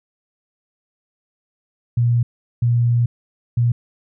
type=tone bursts at uneven times; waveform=sine; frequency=119.3 Hz; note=A#2; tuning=41 cents sharp; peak=-13 dBFS; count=3; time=1.97-2.23 / 2.62-3.06 / 3.57-3.72 s; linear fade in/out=5 ms; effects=none